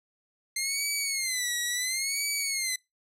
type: tone with vibrato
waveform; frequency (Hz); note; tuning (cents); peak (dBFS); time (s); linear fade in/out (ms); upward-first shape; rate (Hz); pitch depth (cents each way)
10% pulse; 2093; C7; 0; -18; 0.56-2.76; 5; sine; 0.72; 150
effects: noise-tail reverb RT60 0.2 s tail -24 dB re dry + low-pass 11000 Hz 12 dB/octave